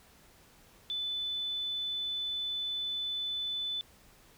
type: tone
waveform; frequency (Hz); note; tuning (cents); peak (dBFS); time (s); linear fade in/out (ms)
sine; 3500; A7; -10; -32; 0.9-3.81; 0
effects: pink hiss -60 dBFS RMS until 4.37 s